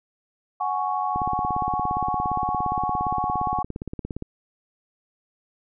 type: chord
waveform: sine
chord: F# suspended second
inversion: none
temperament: just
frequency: 740 / 832.5 / 1110 Hz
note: F#5 / G#5 / C#6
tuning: 0 / +4 / +2 cents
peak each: -27 dBFS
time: 0.6-3.63 s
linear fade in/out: 10 ms
type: click train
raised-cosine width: 3 ms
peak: -18 dBFS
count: 54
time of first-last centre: 1.16-4.224 s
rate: 17.3 Hz
effects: none